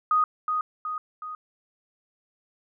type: tone with echo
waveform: sine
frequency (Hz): 1244.5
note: D#6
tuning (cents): 0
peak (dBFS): -18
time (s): 0.11-0.24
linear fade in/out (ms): 2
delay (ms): 370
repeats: 3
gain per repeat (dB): -5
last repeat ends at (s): 1.35
effects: none